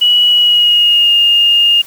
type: tone with pitch glide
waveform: sine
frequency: 2929 to 2832 Hz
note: F#7 to F7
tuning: -18 to +23 cents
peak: -6 dBFS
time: 0.01-1.82 s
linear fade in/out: 10 ms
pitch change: -59 cents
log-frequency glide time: 0.31-1.15 s
effects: white hiss -36 dBFS RMS until 1.86 s